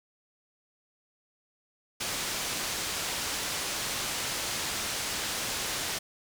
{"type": "low-pass noise", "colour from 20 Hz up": "white", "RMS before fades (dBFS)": -33, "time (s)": [2, 5.99], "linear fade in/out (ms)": 10, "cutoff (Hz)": 7300, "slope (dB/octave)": 12, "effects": []}